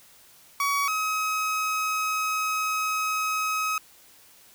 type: tone pair in turn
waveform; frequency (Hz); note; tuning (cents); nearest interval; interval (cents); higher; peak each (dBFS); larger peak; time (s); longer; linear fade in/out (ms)
30% pulse; 1129 / 1272; C#6 / D#6; +31 / +38; major second; 207; second; -20 / -22; first; 0.6-0.88 / 0.88-3.78; second; 2
effects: white hiss -54 dBFS RMS until 4.54 s